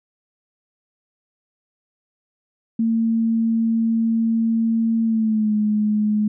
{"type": "tone with pitch glide", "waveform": "sine", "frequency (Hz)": [226.7, 211.5], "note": ["A#3", "G#3"], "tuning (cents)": [-48, 32], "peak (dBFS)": -16, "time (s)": [2.79, 6.28], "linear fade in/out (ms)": 5, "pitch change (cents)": -120, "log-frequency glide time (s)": [5.03, 5.54], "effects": []}